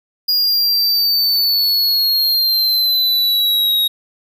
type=exponential sweep; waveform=square; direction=down; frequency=4871 to 3778 Hz; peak=-13 dBFS; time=0.28-3.88 s; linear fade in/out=10 ms; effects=9-bit